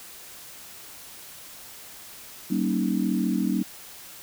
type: chord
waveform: sine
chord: Eb dominant seventh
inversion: first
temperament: equal with one note detuned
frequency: 191.08 / 233.1 / 277.2 / 311.1 Hz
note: G3 / Bb3 / Db4 / Eb4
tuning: -44 / 0 / 0 / 0 cents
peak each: -26 / -27 / -29 / -29 dBFS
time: 2.5-3.63 s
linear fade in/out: 10 ms
effects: white hiss -44 dBFS RMS until 4.22 s